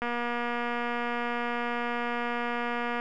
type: click train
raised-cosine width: 0.5 ms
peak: -17 dBFS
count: 713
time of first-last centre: 0.02-2.999 s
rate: 239 Hz
effects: none